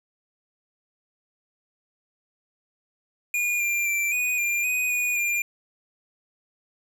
square tone with pitch steps, 2435 / 2383 / 2349 / 2476 / 2394 / 2493 / 2460 / 2398 Hz, D#7 / D7 / D7 / D#7 / D7 / D#7 / D#7 / D7, -38 / +25 / 0 / -9 / +33 / +3 / -20 / +36 cents, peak -23 dBFS, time 3.34-5.42 s, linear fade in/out 2 ms, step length 260 ms, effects none

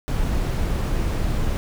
brown noise, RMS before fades -22 dBFS, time 0.08-1.57 s, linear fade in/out 0 ms, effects none

